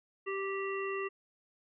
harmonic tone, 390.7 Hz, G4, 6 cents flat, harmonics 1 / 3 / 5 / 7, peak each -35 / -40 / -42 / -43 dBFS, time 0.26-1.09 s, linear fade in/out 20 ms, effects none

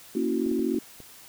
sine chord, F# dominant seventh, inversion first, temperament equal, 233.1 / 277.2 / 329.6 / 370 Hz, A#3 / C#4 / E4 / F#4, 0 / 0 / 0 / 0 cents, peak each -29 dBFS, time 0.15-0.79 s, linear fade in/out 5 ms
clicks, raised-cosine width 2 ms, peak -31 dBFS, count 5, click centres 0.463 / 0.515 / 0.594 / 0.746 / 1.003 s
effects white hiss -49 dBFS RMS until 1.28 s

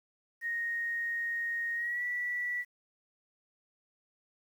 sine tone with pitch glide, 1864.7 to 1954 Hz, A#6 to B6, 0 to -19 cents, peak -31 dBFS, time 0.41-2.65 s, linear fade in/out 50 ms, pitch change +81 cents, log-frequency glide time 1.75-2.03 s, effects 10-bit

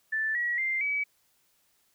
sine tone with pitch steps, 1760 / 1919.3 / 2093 / 2282 Hz, A6 / B6 / C7 / C#7, 0 / -50 / 0 / +50 cents, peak -26 dBFS, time 0.12-1.04 s, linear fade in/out 10 ms, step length 230 ms, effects white hiss -69 dBFS RMS until 1.94 s

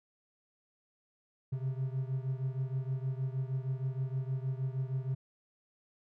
triangle beating tone pair, 129.6 / 136 Hz, C3 / C#3, -16 / -33 cents, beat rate 6.4 Hz, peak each -32 / -35 dBFS, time 1.52-5.15 s, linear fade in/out 10 ms, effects none

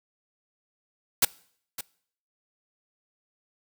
white noise with echo, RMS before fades -19 dBFS, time 1.22-1.25 s, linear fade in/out 5 ms, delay 560 ms, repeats 1, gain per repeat -15 dB, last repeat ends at 1.81 s, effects noise-tail reverb RT60 0.6 s tail -23 dB re dry

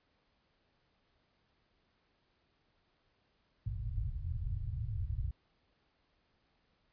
white low-pass noise, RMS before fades -37 dBFS, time 3.66-5.31 s, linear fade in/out 5 ms, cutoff 120 Hz, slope 48 dB/octave, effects pink hiss -75 dBFS RMS until 6.92 s + resampled to 11025 Hz

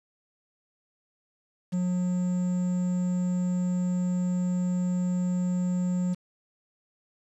triangle tone with quantisation, 180 Hz, F#3, 47 cents flat, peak -22 dBFS, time 1.72-6.15 s, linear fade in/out 20 ms, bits 8, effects resampled to 24000 Hz

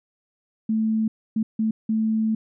sine tone bursts at uneven times, 220 Hz, A3, in tune, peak -19 dBFS, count 4, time 0.69-1.08 / 1.36-1.43 / 1.59-1.71 / 1.89-2.35 s, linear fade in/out 5 ms, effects none

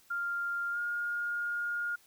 sine tone with pitch glide, 1396.9 to 1421.3 Hz, F6 to F6, 0 to +30 cents, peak -31 dBFS, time 0.1-1.96 s, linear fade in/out 10 ms, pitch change +30 cents, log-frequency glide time 0.72-0.78 s, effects white hiss -63 dBFS RMS until 2.06 s

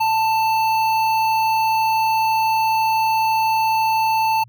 square tone with notch filter, 886 Hz, A5, 12 cents sharp, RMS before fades -18 dBFS, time 0-4.44 s, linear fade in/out 10 ms, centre 8000 Hz, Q 0.64, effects added 119 Hz sine -44 dBFS peak until 4.48 s

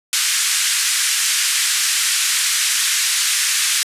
white band-pass noise, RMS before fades -18 dBFS, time 0.13-3.83 s, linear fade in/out 0 ms, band 1500 to 9700 Hz, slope 24 dB/octave, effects resampled to 32000 Hz

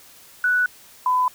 sine tone pair in turn, 1480 / 1004.9 Hz, F#6 / B5, 0 / +30 cents, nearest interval perfect fifth, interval 670 cents, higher first, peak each -16 dBFS, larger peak neither, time 0.44-0.66 / 1.06-1.28 s, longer neither, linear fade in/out 2 ms, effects white hiss -48 dBFS RMS until 1.34 s

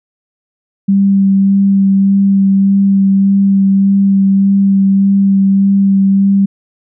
sine tone with vibrato, 196 Hz, G3, in tune, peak -6 dBFS, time 0.88-6.46 s, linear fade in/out 10 ms, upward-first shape sine, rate 1.7 Hz, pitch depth 12 cents each way, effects none

